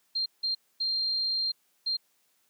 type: tone bursts at uneven times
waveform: sine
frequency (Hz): 4186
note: C8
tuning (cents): 0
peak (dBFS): -26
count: 4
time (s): 0.15-0.26 / 0.43-0.55 / 0.8-1.52 / 1.86-1.97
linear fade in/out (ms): 10
effects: white hiss -70 dBFS RMS until 2.49 s + high-pass 150 Hz 12 dB/octave